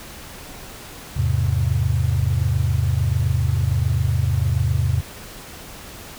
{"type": "chord", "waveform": "sine", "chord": "E augmented", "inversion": "none", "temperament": "equal", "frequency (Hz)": [82.41, 103.83, 130.81], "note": ["E2", "G#2", "B#2"], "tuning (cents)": [0, 0, 0], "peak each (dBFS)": -21, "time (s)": [1.16, 5.01], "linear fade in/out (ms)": 10, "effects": ["pink hiss -38 dBFS RMS until 6.18 s"]}